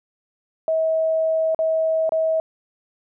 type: tone with dropouts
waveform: sine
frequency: 642 Hz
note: E5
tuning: 46 cents flat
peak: -17 dBFS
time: 0.68-2.4 s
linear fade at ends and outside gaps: 1 ms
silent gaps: 1.547-1.59 / 2.093-2.121 s
effects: none